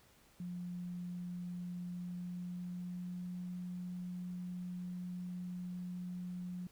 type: tone with pitch glide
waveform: sine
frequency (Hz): 177.3 to 179.46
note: F3 to F3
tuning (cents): +26 to +47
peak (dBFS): -40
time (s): 0.4-6.67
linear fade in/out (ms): 2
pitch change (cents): +21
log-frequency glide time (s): 1.9-3.45
effects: pink hiss -66 dBFS RMS until 6.71 s